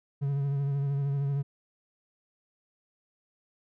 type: tone with vibrato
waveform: triangle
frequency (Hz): 140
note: C#3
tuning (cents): +18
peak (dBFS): -24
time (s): 0.21-1.43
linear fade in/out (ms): 20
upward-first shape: triangle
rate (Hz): 13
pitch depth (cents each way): 40
effects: none